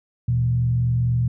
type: tone with frequency modulation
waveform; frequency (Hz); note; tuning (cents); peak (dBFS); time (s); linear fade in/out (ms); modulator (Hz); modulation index
sine; 120.6; B2; -41; -17; 0.28-1.28; 5; 44.2; 0.49
effects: none